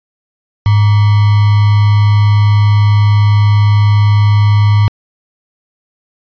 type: tone with sample-and-hold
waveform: sine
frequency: 103.83 Hz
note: G#2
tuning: in tune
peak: -5 dBFS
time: 0.66-4.88 s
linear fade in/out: 0 ms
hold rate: 1050 Hz
effects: resampled to 11025 Hz